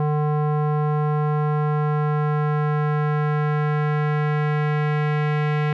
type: tone with low-pass filter sweep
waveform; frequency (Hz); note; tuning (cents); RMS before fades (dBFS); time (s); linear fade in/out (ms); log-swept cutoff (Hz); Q
square; 150; D3; +37; -21; 0-5.73; 2; 950 to 2200; 1.7
effects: none